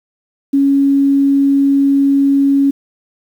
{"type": "tone", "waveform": "sine", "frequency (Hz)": 277.4, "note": "C#4", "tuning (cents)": 1, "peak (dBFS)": -8, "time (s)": [0.53, 2.71], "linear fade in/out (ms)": 10, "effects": ["7-bit"]}